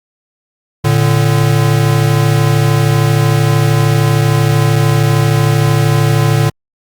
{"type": "tone pair together", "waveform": "square", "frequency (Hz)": [113.79, 146.83], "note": ["A#2", "D3"], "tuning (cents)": [-41, 0], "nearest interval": "major third", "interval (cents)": 441, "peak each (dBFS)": -12, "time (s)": [0.84, 6.5], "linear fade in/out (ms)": 10, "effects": ["Opus 48 kbps"]}